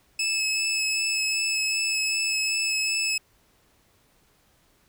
20% pulse tone with vibrato, 2601 Hz, E7, 24 cents flat, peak -18 dBFS, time 0.19-3.18 s, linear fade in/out 5 ms, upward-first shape sine, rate 2.6 Hz, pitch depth 14 cents each way, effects pink hiss -63 dBFS RMS until 4.88 s

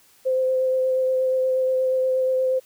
sine tone with vibrato, 518 Hz, C5, 17 cents flat, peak -18 dBFS, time 0.25-2.6 s, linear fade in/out 20 ms, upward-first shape sine, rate 8.4 Hz, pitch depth 12 cents each way, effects white hiss -56 dBFS RMS until 2.65 s

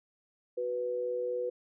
sine tone pair together, 370 / 493.9 Hz, F#4 / B4, 0 / 0 cents, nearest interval perfect fourth, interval 500 cents, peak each -38 / -31 dBFS, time 0.57-1.5 s, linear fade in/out 10 ms, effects none

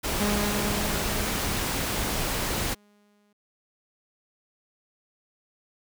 pink noise, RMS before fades -28 dBFS, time 0.03-2.75 s, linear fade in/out 20 ms
sawtooth tone with exponential decay, 206.4 Hz, G#3, 10 cents flat, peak -20 dBFS, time 0.2-3.33 s, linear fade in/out 5 ms, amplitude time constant 680 ms
effects none

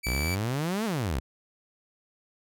sawtooth tone, 2309 Hz, D7, 30 cents flat, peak -27 dBFS, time 0.03-0.36 s, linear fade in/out 20 ms
sawtooth exponential two-way sweep, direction up then down, 56.6 to 233.7 to 56.6 Hz, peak -23 dBFS, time 0.06-1.2 s, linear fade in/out 10 ms, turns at 0.85 s
effects none

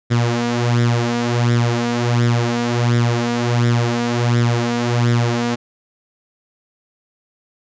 sawtooth tone with flanger, 119.3 Hz, A#2, 41 cents sharp, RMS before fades -17 dBFS, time 0.1-5.56 s, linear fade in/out 20 ms, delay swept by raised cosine 0.55 to 4.15 ms, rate 1.4 Hz, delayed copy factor +0.65, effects resampled to 16000 Hz

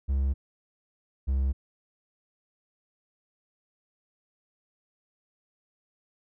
triangle tone pair in turn, 67.9 / 66.97 Hz, C#2 / C2, -35 / +41 cents, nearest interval unison, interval 24 cents, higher first, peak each -21 dBFS, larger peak neither, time 0.08-0.34 / 1.27-1.53 s, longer neither, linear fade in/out 20 ms, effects none

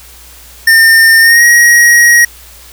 square tone with pitch glide, 1810 to 1893.4 Hz, A6 to A#6, +48 to +26 cents, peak -3 dBFS, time 0.67-2.25 s, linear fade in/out 5 ms, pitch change +78 cents, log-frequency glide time 1.2-1.44 s, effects added 60 Hz sine -38 dBFS peak until 2.72 s + white hiss -36 dBFS RMS until 2.72 s

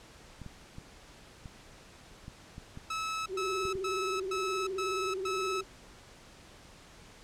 clicks, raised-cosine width 5 ms, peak -31 dBFS, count 9, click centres 0.417 / 0.463 / 0.784 / 1.458 / 2.281 / 2.581 / 2.774 / 3.653 / 3.754 s
sawtooth tone bursts, 1299 Hz, E6, 26 cents flat, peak -29 dBFS, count 6, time 2.9-5.61 s, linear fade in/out 5 ms, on 360 ms, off 110 ms
sine tone with vibrato, 380.2 Hz, F#4, 47 cents sharp, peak -33 dBFS, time 3.28-5.64 s, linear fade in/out 50 ms, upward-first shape sine, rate 19 Hz, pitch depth 67 cents each way
effects pink hiss -54 dBFS RMS until 7.23 s + low-pass 8000 Hz 12 dB/octave

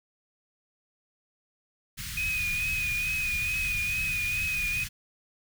pink band-stop noise, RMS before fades -36 dBFS, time 1.97-4.89 s, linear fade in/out 20 ms, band 160 to 1700 Hz, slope 24 dB/octave
sine tone with vibrato, 2489 Hz, D#7, in tune, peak -27 dBFS, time 2.17-4.84 s, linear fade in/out 5 ms, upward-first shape triangle, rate 2.3 Hz, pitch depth 45 cents each way
effects none

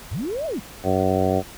sine linear two-way sweep, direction up then down, 62.9 to 670 to 165.1 Hz, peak -24 dBFS, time 0.11-0.6 s, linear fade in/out 10 ms, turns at 0.46 s
harmonic tone, 93.9 Hz, F#2, 26 cents sharp, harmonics 1 / 2 / 3 / 4 / 5 / 6 / 7 / 8, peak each -26 / -26 / -26 / -26 / -26 / -26 / -26 / -26 dBFS, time 0.83-1.43 s, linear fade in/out 50 ms
effects pink hiss -41 dBFS RMS until 1.57 s

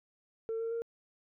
sine tone with pitch steps, 449.7 / 456.2 / 462.9 Hz, A4 / A#4 / A#4, +38 / -37 / -12 cents, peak -31 dBFS, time 0.49-0.82 s, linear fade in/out 0 ms, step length 110 ms, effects tanh soft clip ceiling -30 dBFS

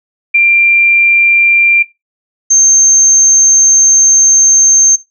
sine tone pair in turn, 2375 / 6340 Hz, D7 / G8, +19 / +19 cents, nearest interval octave + perfect fourth, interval 1700 cents, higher second, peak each -4 dBFS, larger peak neither, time 0.34-1.83 / 2.5-4.96 s, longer second, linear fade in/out 10 ms, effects noise-tail reverb RT60 0.2 s tail -18 dB re dry

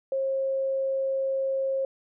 sine tone, 537 Hz, C5, 45 cents sharp, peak -24 dBFS, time 0.12-1.85 s, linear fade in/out 2 ms, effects none

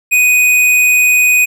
sine tone with hard clipping, 2490 Hz, D#7, 1 cent sharp, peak -8 dBFS, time 0.11-1.46 s, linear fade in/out 20 ms, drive 15 dB, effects none

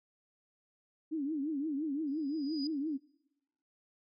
sine tone with vibrato, 295.5 Hz, D4, 11 cents sharp, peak -32 dBFS, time 1.11-2.98 s, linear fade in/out 20 ms, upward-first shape triangle, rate 5.8 Hz, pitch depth 190 cents each way
sine tone with exponential growth, 4934 Hz, D#8, 15 cents flat, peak -37 dBFS, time 2.07-2.67 s, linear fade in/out 2 ms, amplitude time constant 130 ms
effects noise-tail reverb RT60 1.0 s tail -26 dB re dry

